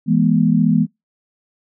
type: chord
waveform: sine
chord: E major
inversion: none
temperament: equal with one note detuned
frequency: 164.81 / 207.7 / 242.1 Hz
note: E3 / G#3 / B3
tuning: 0 / 0 / -34 cents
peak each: -16 dBFS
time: 0.06-0.87 s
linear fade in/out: 50 ms
effects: noise-tail reverb RT60 0.2 s tail -25 dB re dry